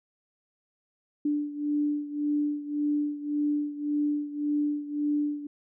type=beating tone pair; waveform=sine; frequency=293.7 / 295.5 Hz; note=D4 / D4; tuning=0 / +11 cents; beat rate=1.8 Hz; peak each=-27 / -31 dBFS; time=1.25-5.47 s; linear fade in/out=5 ms; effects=none